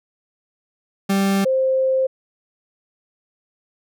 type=tone pair in turn; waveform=40% pulse / sine; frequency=196 / 525.4 Hz; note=G3 / C5; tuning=0 / +7 cents; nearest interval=octave + perfect fourth; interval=1707 cents; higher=second; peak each=-15 dBFS; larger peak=neither; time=1.09-1.45 / 1.45-2.07 s; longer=second; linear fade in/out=10 ms; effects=none